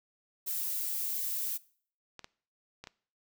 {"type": "noise", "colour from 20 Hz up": "violet", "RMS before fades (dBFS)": -34, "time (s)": [0.46, 1.58], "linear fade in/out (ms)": 20}
{"type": "clicks", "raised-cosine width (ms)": 0.2, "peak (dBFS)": -27, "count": 4, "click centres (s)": [2.193, 2.244, 2.84, 2.872]}
{"effects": ["noise-tail reverb RT60 0.5 s tail -21 dB re dry"]}